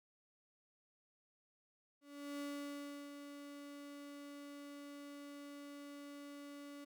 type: tone with ADSR envelope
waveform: 35% pulse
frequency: 286.1 Hz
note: D4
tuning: 45 cents flat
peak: -40 dBFS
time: 2.01-6.85 s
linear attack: 390 ms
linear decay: 700 ms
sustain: -8 dB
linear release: 13 ms
effects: none